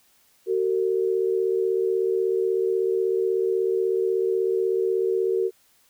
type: tone pair together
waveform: sine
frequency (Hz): 377.6 / 453.9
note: F#4 / A#4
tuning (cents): +35 / -46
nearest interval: minor third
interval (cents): 319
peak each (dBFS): -22 / -24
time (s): 0.46-5.51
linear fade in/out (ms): 50
effects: white hiss -61 dBFS RMS until 5.89 s